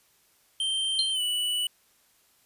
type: tone with pitch glide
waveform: square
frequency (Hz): 3136 to 2960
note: G7 to F#7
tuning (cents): 0 to 0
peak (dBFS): -26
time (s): 0.6-1.67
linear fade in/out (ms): 2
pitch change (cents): -100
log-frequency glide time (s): 1.12-1.21
type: tone with exponential decay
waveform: sine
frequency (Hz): 4186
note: C8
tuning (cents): 0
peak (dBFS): -19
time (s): 0.99-1.14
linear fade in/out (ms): 1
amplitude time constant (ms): 31
effects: white hiss -64 dBFS RMS until 2.45 s + resampled to 32000 Hz